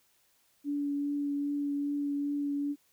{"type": "tone with vibrato", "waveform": "sine", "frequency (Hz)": 286.5, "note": "D4", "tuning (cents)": -43, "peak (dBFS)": -29, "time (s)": [0.64, 2.76], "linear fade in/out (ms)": 50, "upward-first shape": "triangle", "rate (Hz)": 2.5, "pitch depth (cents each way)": 13, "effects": ["white hiss -69 dBFS RMS until 2.92 s"]}